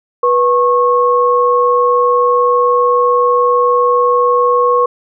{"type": "tone pair together", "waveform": "sine", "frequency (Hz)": [489.1, 1092], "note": ["B4", "C#6"], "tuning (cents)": [-17, -26], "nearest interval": "octave + major second", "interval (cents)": 1391, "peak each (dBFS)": -11, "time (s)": [0.23, 4.86], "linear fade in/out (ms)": 5, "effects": []}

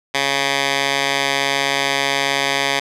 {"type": "tone with band-pass filter", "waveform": "10% pulse", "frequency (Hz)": 138.59, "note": "C#3", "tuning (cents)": 0, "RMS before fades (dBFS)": -19, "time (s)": [0.14, 2.8], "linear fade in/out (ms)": 10, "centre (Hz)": 2900, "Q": 0.84, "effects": ["resampled to 32000 Hz"]}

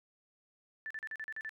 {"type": "tone bursts", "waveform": "sine", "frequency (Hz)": 1760, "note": "A6", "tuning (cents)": 0, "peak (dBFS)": -38, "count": 8, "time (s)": [0.86, 1.493], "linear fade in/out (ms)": 0, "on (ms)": 45, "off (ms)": 39, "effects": []}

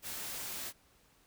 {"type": "noise", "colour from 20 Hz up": "white", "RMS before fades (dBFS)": -41, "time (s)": [0.02, 0.73], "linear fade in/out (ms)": 50, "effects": ["pink hiss -67 dBFS RMS until 1.26 s"]}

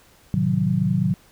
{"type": "chord", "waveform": "sine", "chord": "A diminished seventh", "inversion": "none", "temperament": "equal", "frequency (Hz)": [110, 130.81, 155.56, 185], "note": ["A2", "C3", "Eb3", "Gb3"], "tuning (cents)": [0, 0, 0, 0], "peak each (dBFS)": [-26, -25, -23, -21], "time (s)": [0.34, 1.14], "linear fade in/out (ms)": 0, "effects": ["pink hiss -54 dBFS RMS until 1.31 s"]}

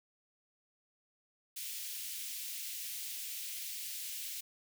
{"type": "high-pass noise", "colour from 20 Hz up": "white", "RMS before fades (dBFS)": -42, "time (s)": [1.56, 4.41], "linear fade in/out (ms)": 10, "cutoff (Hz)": 2300, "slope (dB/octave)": 24, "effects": []}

